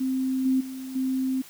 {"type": "tone with level steps", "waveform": "sine", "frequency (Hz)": 261.6, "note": "C4", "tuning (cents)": 0, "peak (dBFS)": [-23, -19, -33, -23], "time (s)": [0, 1.42], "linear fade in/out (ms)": 10, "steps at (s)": [0.45, 0.6, 0.95], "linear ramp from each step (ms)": 10, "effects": ["white hiss -48 dBFS RMS until 1.49 s"]}